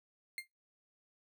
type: tone with exponential decay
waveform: 35% pulse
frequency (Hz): 2114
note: C7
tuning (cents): +17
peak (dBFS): -33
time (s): 0.38-0.47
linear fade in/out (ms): 1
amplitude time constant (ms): 18
effects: noise-tail reverb RT60 0.2 s tail -22 dB re dry